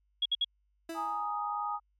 sine tone bursts, 3322 Hz, G#7, in tune, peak -25 dBFS, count 3, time 0.22-0.446 s, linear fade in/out 5 ms, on 36 ms, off 59 ms
30% pulse tone with exponential decay, 329.6 Hz, E4, in tune, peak -33 dBFS, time 0.89-1.4 s, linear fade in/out 5 ms, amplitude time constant 110 ms
sine chord, Ab suspended second, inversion none, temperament equal, 830.6 / 932.3 / 1244.5 Hz, Ab5 / Bb5 / Eb6, 0 / 0 / 0 cents, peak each -35 / -39 / -34 dBFS, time 0.94-1.8 s, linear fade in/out 50 ms
effects added 50 Hz sine -70 dBFS peak until 1.99 s + MP3 64 kbps

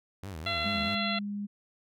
sawtooth tone with vibrato, 87.8 Hz, F2, 10 cents sharp, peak -34 dBFS, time 0.23-0.95 s, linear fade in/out 0 ms, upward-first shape sine, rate 4.7 Hz, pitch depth 240 cents each way
harmonic tone, 680 Hz, F5, 46 cents flat, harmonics 1 / 2 / 3 / 4 / 5 / 6, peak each -36 / -36 / -36 / -36 / -36 / -36 dBFS, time 0.46-1.19 s, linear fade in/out 5 ms
sine tone with pitch glide, 206.1 to 204 Hz, G#3 to G#3, -13 to -31 cents, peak -32 dBFS, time 0.64-1.47 s, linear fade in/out 20 ms, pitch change -18 cents, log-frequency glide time 0.83-1.18 s
effects none

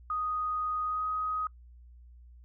sine tone with pitch glide, 1244.5 to 1256.8 Hz, D#6 to D#6, 0 to +17 cents, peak -29 dBFS, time 0.1-1.47 s, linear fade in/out 2 ms, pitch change +17 cents, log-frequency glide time 0.85-1.05 s, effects noise-tail reverb RT60 0.1 s tail -24 dB re dry + added 60 Hz sine -50 dBFS peak until 2.44 s

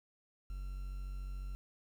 triangle tone with quantisation, 47 Hz, F#1, 28 cents sharp, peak -37 dBFS, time 0.5-1.55 s, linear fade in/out 0 ms, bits 10, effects none

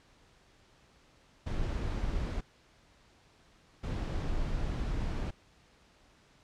brown noise bursts at uneven times, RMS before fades -33 dBFS, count 2, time 1.46-2.41 / 3.83-5.31 s, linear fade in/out 10 ms, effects pink hiss -63 dBFS RMS until 6.43 s + low-pass 6000 Hz 12 dB/octave

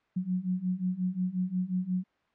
sine beating tone pair, 180 / 185.6 Hz, F#3 / F#3, -47 / +6 cents, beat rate 5.6 Hz, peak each -32 / -30 dBFS, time 0.16-2.04 s, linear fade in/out 10 ms, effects white hiss -70 dBFS RMS until 2.34 s + low-pass 2000 Hz 12 dB/octave

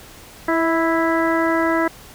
harmonic tone with a mistuned harmonic, 329.6 Hz, E4, in tune, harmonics 1 / 2 / 3 / 4 / 5 / 6, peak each -19 / -22 / -24 / -25 / -26 / -27 dBFS, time 0.48-1.88 s, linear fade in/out 5 ms, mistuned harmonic 2, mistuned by -21 cents, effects pink hiss -42 dBFS RMS until 2.14 s

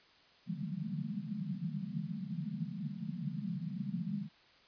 white band-pass noise, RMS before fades -39 dBFS, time 0.46-4.29 s, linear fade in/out 50 ms, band 140 to 220 Hz, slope 96 dB/octave, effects white hiss -63 dBFS RMS until 4.67 s + resampled to 11025 Hz

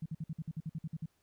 sine tone bursts, 158.8 Hz, D#3, 36 cents sharp, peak -35 dBFS, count 12, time 0.02-1.059 s, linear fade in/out 5 ms, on 38 ms, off 53 ms, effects pink hiss -75 dBFS RMS until 1.22 s

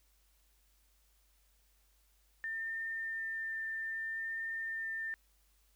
sine tone with vibrato, 1800 Hz, A6, 39 cents sharp, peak -36 dBFS, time 2.44-5.14 s, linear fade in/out 0 ms, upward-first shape triangle, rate 0.61 Hz, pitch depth 10 cents each way, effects added 50 Hz sine -69 dBFS peak until 5.75 s + white hiss -73 dBFS RMS until 5.75 s

